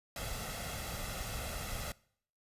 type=noise with comb filter; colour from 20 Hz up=pink; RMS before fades=-40 dBFS; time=0.16-1.92 s; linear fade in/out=2 ms; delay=1.5 ms; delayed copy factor=+0.6; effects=noise-tail reverb RT60 0.6 s tail -22 dB re dry + resampled to 32000 Hz